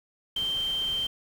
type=tone in noise; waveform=sine; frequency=3136 Hz; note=G7; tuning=in tune; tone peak=-26 dBFS; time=0.36-1.07 s; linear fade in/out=5 ms; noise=pink; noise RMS=-43 dBFS; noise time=0.36-1.07 s; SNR=+14 dB; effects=none